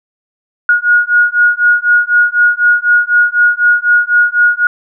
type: beating tone pair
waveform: sine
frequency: 1441 / 1445 Hz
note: F#6 / F#6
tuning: -46 / -41 cents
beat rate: 4 Hz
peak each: -10 dBFS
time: 0.69-4.67 s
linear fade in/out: 2 ms
effects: none